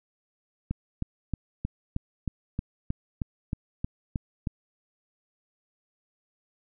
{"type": "click train", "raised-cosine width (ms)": 5, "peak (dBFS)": -16, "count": 13, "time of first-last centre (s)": [0.71, 4.472], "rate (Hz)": 3.19, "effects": []}